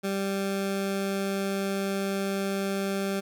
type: tone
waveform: 20% pulse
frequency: 196 Hz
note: G3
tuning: in tune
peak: -22 dBFS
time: 0.03-3.21 s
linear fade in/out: 20 ms
effects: none